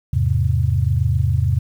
sine chord, E augmented, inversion none, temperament equal, 82.41 / 103.83 / 130.81 Hz, E2 / G#2 / B#2, 0 / 0 / 0 cents, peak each -19 dBFS, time 0.13-1.59 s, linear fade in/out 5 ms, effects 8-bit

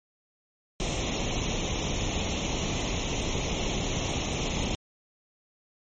pink noise with comb filter, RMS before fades -29 dBFS, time 0.8-4.75 s, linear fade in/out 0 ms, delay 0.32 ms, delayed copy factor +0.75, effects MP3 32 kbps

